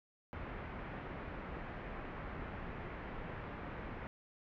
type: low-pass noise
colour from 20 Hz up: pink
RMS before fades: -45 dBFS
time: 0.33-4.07 s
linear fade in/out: 0 ms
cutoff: 2200 Hz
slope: 24 dB/octave
effects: none